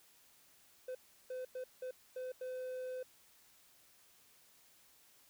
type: tone bursts at uneven times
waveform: triangle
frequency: 510 Hz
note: C5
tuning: 44 cents flat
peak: -38 dBFS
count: 6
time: 0.88-0.95 / 1.3-1.45 / 1.55-1.64 / 1.82-1.91 / 2.16-2.32 / 2.41-3.03 s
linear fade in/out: 5 ms
effects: white hiss -66 dBFS RMS until 5.29 s